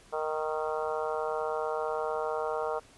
harmonic tone with a mistuned harmonic, 155.56 Hz, D#3, in tune, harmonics 3 / 4 / 5 / 6 / 7 / 8 / 9, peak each -33 / -35 / -37 / -39 / -40 / -41 / -42 dBFS, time 0.12-2.8 s, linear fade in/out 20 ms, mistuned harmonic 9, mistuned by -31 cents, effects pink hiss -57 dBFS RMS until 2.97 s + resampled to 24000 Hz

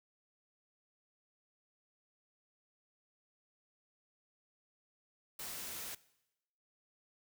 white noise, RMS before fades -44 dBFS, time 5.39-5.95 s, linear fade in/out 5 ms, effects noise-tail reverb RT60 0.9 s tail -20 dB re dry

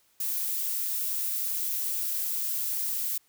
violet noise with high-pass filter sweep, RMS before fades -30 dBFS, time 0.2-3.18 s, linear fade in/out 5 ms, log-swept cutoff 210 to 690 Hz, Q 0.87, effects white hiss -66 dBFS RMS until 3.28 s

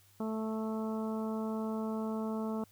harmonic tone, 219.7 Hz, A3, 2 cents flat, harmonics 1 / 2 / 3 / 4 / 5 / 6, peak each -34 / -40 / -44 / -46 / -48 / -50 dBFS, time 0.2-2.64 s, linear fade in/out 2 ms, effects added 99 Hz sine -65 dBFS peak until 2.71 s + white hiss -65 dBFS RMS until 2.71 s

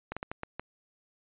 slowing click train, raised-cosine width 0.5 ms, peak -20 dBFS, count 6, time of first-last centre 0.12-0.596 s, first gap 46 ms, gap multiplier 1.37, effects resampled to 8000 Hz

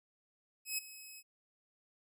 10% pulse tone with ADSR envelope, 2559 Hz, D#7, 48 cents sharp, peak -24 dBFS, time 0.65-1.23 s, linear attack 130 ms, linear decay 13 ms, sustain -17 dB, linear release 45 ms, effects none

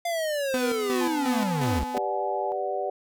square linear sweep, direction down, 698.5 to 59.2 Hz, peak -26 dBFS, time 0.05-1.84 s, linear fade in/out 5 ms
sawtooth tone with tremolo, 251.6 Hz, B3, 32 cents sharp, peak -22 dBFS, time 0.54-1.98 s, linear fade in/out 0 ms, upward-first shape square, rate 2.8 Hz, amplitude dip 60%
sine tone with pitch glide, 864 to 849.6 Hz, A5 to G#5, -32 to +39 cents, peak -31 dBFS, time 1.01-2.52 s, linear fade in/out 0 ms, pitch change -29 cents, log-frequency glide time 1.57-2.14 s
sine chord, G major seventh, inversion none, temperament equal, 392 / 493.9 / 587.3 / 740 Hz, G4 / B4 / D5 / F#5, 0 / 0 / 0 / 0 cents, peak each -32 / -34 / -31 / -30 dBFS, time 1.94-2.9 s, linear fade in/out 5 ms
effects none

